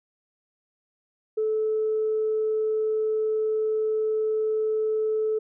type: tone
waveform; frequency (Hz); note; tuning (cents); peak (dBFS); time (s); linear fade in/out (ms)
sine; 434.7; A4; -21; -21; 1.37-5.39; 10
effects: tanh soft clip ceiling -17 dBFS